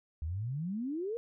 sine exponential sweep, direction up, 72.8 to 482.9 Hz, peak -33 dBFS, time 0.22-1.17 s, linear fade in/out 0 ms, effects none

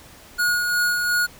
square tone with tremolo, 1445 Hz, F#6, 41 cents flat, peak -18 dBFS, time 0.38-1.27 s, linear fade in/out 20 ms, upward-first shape sine, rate 2.8 Hz, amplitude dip 35%, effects pink hiss -46 dBFS RMS until 1.39 s

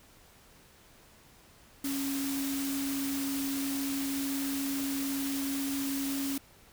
sine tone in noise, 275.2 Hz, C#4, 12 cents flat, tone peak -31 dBFS, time 1.84-6.38 s, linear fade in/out 5 ms, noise white, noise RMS -38 dBFS, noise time 1.84-6.38 s, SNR +4 dB, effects pink hiss -58 dBFS RMS until 6.72 s

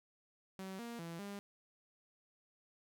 sawtooth tone with pitch steps, 190.4 / 235 / 167.6 / 201.3 Hz, F#3 / A#3 / E3 / G3, +50 / +14 / +29 / +46 cents, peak -40 dBFS, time 0.59-1.39 s, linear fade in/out 0 ms, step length 200 ms, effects none

